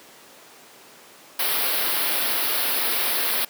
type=band-stop noise; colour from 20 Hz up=white; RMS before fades=-23 dBFS; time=1.39-3.45 s; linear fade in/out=5 ms; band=5000 to 10000 Hz; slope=48 dB/octave; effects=pink hiss -47 dBFS RMS until 3.49 s + high-pass 300 Hz 12 dB/octave